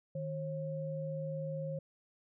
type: tone pair together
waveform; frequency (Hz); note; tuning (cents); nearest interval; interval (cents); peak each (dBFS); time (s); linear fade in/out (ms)
sine; 155.56 / 539.5; D#3 / C#5; 0 / -47; octave + minor seventh; 2153; -38 / -39; 0.15-1.79; 5
effects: none